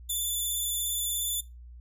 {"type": "tone with vibrato", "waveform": "5% pulse", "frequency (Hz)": 3509, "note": "A7", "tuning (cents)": -5, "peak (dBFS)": -21, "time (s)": [0.09, 1.41], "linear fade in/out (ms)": 10, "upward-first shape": "sine", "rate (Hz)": 17, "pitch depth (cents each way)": 23, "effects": ["noise-tail reverb RT60 0.2 s tail -17 dB re dry", "added 60 Hz sine -44 dBFS peak until 1.8 s"]}